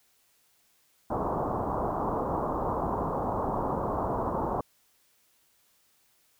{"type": "low-pass noise", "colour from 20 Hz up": "white", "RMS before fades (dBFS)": -30, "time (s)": [1.1, 4.61], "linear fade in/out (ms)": 5, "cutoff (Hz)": 1100, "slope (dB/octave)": 48, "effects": ["white hiss -67 dBFS RMS until 6.39 s"]}